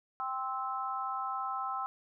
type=chord; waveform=sine; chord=C major; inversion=second; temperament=just; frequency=784.9 / 1046.5 / 1308.1 Hz; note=G5 / C6 / E6; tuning=+2 / 0 / -14 cents; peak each=-38 / -38 / -36 dBFS; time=0.2-1.86 s; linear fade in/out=0 ms; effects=none